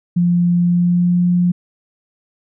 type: tone with pitch glide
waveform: sine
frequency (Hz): 174.61 to 176.95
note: F3 to F3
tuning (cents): 0 to +23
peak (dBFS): -11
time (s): 0.16-1.52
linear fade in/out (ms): 10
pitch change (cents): +23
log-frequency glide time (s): 0.61-1.24
effects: none